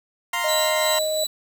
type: chord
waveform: 20% pulse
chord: F suspended fourth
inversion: none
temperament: equal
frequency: 698.5 / 932.3 / 1046.5 Hz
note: F5 / Bb5 / C6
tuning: 0 / 0 / 0 cents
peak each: -25 / -22 / -21 dBFS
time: 0.33-0.99 s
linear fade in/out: 5 ms
type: tone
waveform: sine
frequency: 621 Hz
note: D#5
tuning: 3 cents flat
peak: -22 dBFS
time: 0.44-1.24 s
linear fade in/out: 5 ms
type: tone with tremolo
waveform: 25% pulse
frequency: 3953 Hz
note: B7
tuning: 1 cent sharp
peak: -18 dBFS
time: 0.48-1.27 s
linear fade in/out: 10 ms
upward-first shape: sine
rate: 2.8 Hz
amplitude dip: 55%
effects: 7-bit